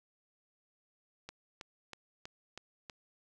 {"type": "click train", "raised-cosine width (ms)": 0.2, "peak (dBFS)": -27, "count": 6, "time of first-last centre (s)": [1.29, 2.898], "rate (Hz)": 3.11, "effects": []}